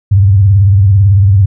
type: tone with vibrato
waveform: sine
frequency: 98.4 Hz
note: G2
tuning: 7 cents sharp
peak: -3 dBFS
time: 0.11-1.46 s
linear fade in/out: 10 ms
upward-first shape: triangle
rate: 18 Hz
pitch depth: 150 cents each way
effects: none